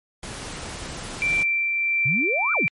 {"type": "noise", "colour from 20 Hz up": "pink", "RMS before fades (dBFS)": -34, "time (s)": [0.23, 1.43], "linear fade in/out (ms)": 2}
{"type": "tone with tremolo", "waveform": "sine", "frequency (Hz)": 2349, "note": "D7", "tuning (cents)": 0, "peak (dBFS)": -18, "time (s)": [1.22, 2.68], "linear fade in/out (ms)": 0, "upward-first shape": "triangle", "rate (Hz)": 1.5, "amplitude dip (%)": 30}
{"type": "exponential two-way sweep", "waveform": "sine", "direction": "up then down", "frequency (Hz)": [118.6, 1480, 118.6], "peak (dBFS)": -24, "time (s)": [2.05, 2.67], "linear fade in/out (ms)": 10, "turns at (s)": 2.53}
{"effects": ["MP3 48 kbps"]}